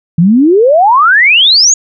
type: exponential sweep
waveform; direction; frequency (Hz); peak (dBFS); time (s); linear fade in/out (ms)
sine; up; 158.4 to 6900; -3; 0.18-1.74; 5
effects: none